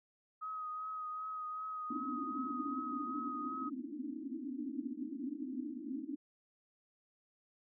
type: tone with vibrato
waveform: sine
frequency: 1260 Hz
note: D#6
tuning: 21 cents sharp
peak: -39 dBFS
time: 0.41-3.7 s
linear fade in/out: 20 ms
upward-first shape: triangle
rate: 2.6 Hz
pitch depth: 27 cents each way
type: band-pass noise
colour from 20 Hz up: white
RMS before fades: -42 dBFS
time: 1.9-6.16 s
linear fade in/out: 5 ms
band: 240 to 310 Hz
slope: 96 dB/octave
effects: none